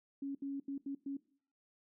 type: tone bursts at uneven times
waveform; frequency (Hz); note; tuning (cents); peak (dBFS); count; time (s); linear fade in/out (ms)
sine; 277.2; C#4; 0; -37; 5; 0.22-0.35 / 0.42-0.6 / 0.68-0.78 / 0.86-0.95 / 1.06-1.17; 5
effects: noise-tail reverb RT60 0.5 s tail -19 dB re dry